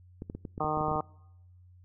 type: clicks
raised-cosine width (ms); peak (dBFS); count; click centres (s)
3; -25; 11; 0.221 / 0.299 / 0.35 / 0.452 / 0.579 / 0.645 / 0.773 / 0.81 / 0.883 / 0.915 / 0.958
type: harmonic tone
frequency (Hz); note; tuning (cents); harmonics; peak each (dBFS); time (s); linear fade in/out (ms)
153.5; D#3; -23; 1 / 2 / 3 / 4 / 5 / 6 / 7 / 8; -37 / -38 / -36 / -37 / -32 / -38 / -36 / -35; 0.6-1.01; 5
effects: noise-tail reverb RT60 0.9 s tail -25 dB re dry + added 90 Hz sine -53 dBFS peak until 1.84 s